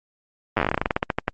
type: slowing click train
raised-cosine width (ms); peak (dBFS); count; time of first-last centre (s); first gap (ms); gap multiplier
0.5; -5; 20; 0.57-1.281; 9; 1.14
effects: Opus 32 kbps